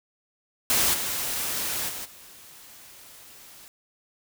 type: noise with level steps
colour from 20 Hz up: white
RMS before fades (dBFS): -22 / -29 / -35 / -48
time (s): 0.7-3.68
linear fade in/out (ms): 0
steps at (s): 0.93 / 1.88 / 2.04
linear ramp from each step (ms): 20
effects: none